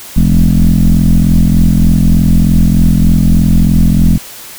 sine tone with frequency modulation, 106.2 Hz, G#2, 39 cents sharp, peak -3 dBFS, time 0.16-4.18 s, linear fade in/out 10 ms, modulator 43.3 Hz, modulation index 2.9, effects tanh soft clip ceiling 0 dBFS + white hiss -30 dBFS RMS until 4.58 s

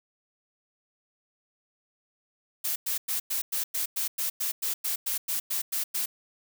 blue noise bursts, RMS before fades -29 dBFS, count 16, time 2.64-6.06 s, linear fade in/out 10 ms, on 120 ms, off 100 ms, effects none

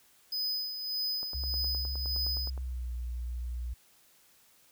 square tone with tremolo, 5010 Hz, D#8, 11 cents sharp, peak -30 dBFS, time 0.32-2.5 s, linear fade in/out 5 ms, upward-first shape sine, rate 1.7 Hz, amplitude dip 55%
click train, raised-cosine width 1 ms, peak -33 dBFS, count 14, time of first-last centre 1.23-2.577 s, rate 9.65 Hz
sine tone with pitch glide, 68 to 60.23 Hz, C#2 to B1, -33 to -43 cents, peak -33 dBFS, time 1.34-3.74 s, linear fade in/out 10 ms, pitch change -210 cents, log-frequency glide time 2.31-2.92 s
effects white hiss -63 dBFS RMS until 4.71 s

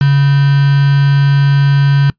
sine tone with quantisation, 140.2 Hz, C#3, 20 cents sharp, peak -6 dBFS, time 0.01-2.1 s, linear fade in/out 2 ms, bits 3, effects noise-tail reverb RT60 0.1 s tail -22 dB re dry + resampled to 11025 Hz

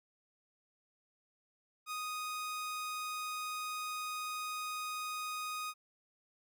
sawtooth tone, 1244.5 Hz, D#6, in tune, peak -34 dBFS, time 1.86-5.74 s, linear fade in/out 50 ms, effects none

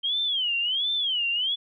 sine tone with vibrato, 3136 Hz, G7, in tune, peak -23 dBFS, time 0.03-1.56 s, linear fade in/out 20 ms, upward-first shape sine, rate 1.4 Hz, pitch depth 220 cents each way, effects none

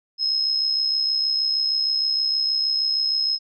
sine tone with amplitude modulation, 5150 Hz, E8, 41 cents flat, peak -17 dBFS, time 0.18-3.39 s, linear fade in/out 50 ms, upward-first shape sine, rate 66.4 Hz, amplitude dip 45%, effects none

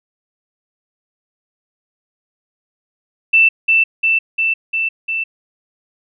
sine tone with echo, 2664 Hz, E7, 18 cents sharp, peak -7 dBFS, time 3.33-3.49 s, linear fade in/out 10 ms, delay 350 ms, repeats 5, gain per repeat -2 dB, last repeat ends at 5.24 s, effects none

